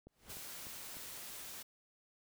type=click train; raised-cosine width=2 ms; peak=-40 dBFS; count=4; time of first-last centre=0.07-0.968 s; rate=3.34 Hz
type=noise with exponential growth; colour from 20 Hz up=pink; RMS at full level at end=-49 dBFS; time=0.08-0.33 s; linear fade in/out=5 ms; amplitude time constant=53 ms
type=noise; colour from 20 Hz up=white; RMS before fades=-48 dBFS; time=0.29-1.63 s; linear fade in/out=10 ms
effects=none